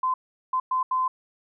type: tone bursts at uneven times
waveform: sine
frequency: 1029 Hz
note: C6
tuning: 29 cents flat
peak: -21 dBFS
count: 4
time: 0.03-0.14 / 0.53-0.6 / 0.71-0.83 / 0.91-1.08 s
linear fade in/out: 5 ms
effects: none